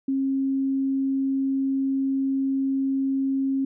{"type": "tone", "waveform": "sine", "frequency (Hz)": 270, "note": "C#4", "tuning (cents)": -45, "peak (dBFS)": -21, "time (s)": [0.08, 3.65], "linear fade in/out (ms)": 5, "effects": []}